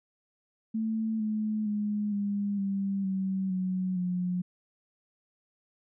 sine tone with pitch steps, 221.2 / 214.8 / 208.5 / 202.5 / 196.61 / 190.9 / 185.36 / 179.98 Hz, A3 / A3 / G#3 / G#3 / G3 / G3 / F#3 / F#3, +9 / -41 / +7 / -43 / +5 / -46 / +3 / -48 cents, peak -27 dBFS, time 0.74-4.42 s, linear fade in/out 10 ms, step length 460 ms, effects none

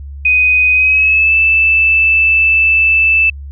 sine tone with pitch glide, 2500 to 2638 Hz, D#7 to E7, +8 to +1 cents, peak -7 dBFS, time 0.25-3.3 s, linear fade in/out 5 ms, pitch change +93 cents, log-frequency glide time 0.73-1.34 s, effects added 70 Hz sine -25 dBFS peak until 3.51 s

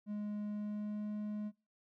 triangle tone with pitch glide, 208.4 to 210.1 Hz, G#3 to G#3, +6 to +20 cents, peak -35 dBFS, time 0.06-1.52 s, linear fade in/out 50 ms, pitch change +14 cents, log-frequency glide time 0.46-1.1 s, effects noise-tail reverb RT60 0.3 s tail -24 dB re dry

